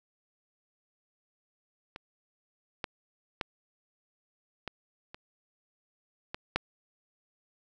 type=clicks; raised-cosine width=0.3 ms; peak=-25 / -16 / -15 / -20 / -27 / -19 / -10 dBFS; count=7; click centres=1.961 / 2.842 / 3.412 / 4.677 / 5.145 / 6.345 / 6.56 s; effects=none